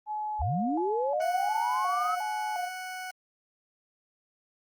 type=tone with vibrato; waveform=sine; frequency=780 Hz; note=G5; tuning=9 cents flat; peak=-30 dBFS; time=0.06-2.7 s; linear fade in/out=50 ms; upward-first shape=square; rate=1.4 Hz; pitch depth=150 cents each way
type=linear sweep; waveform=sine; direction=up; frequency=51.4 to 1311 Hz; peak=-27 dBFS; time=0.39-2.16 s; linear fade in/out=20 ms
type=tone; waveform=20% pulse; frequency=740 Hz; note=F#5; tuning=in tune; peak=-31 dBFS; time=1.2-3.11 s; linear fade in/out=5 ms
effects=Opus 24 kbps